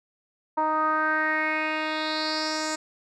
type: tone with low-pass filter sweep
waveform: 10% pulse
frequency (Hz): 311.1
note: D#4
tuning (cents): 0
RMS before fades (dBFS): -26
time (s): 0.57-2.76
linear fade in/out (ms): 10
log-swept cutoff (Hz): 970 to 7000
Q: 4.6
effects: none